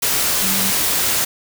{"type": "tone in noise", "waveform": "sine", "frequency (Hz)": 192.1, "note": "G3", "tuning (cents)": -35, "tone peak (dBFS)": -25, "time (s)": [0.42, 0.71], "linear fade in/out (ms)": 10, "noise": "white", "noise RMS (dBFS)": -18, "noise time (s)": [0.02, 1.25], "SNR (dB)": -10, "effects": []}